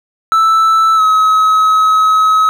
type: tone with pitch glide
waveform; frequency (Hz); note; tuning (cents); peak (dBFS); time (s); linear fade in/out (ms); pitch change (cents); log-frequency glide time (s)
triangle; 1318.5 to 1279.5; E6 to D#6; 0 to +48; -5; 0.32-2.49; 0; -52; 0.96-1.01
effects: none